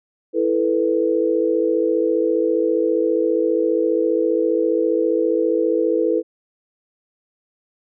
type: chord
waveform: sine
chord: E suspended fourth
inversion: none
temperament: just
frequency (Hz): 329.6 / 439.5 / 494.4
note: E4 / A4 / B4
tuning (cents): 0 / -2 / +2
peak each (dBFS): -20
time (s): 0.33-6.23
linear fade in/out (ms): 50
effects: none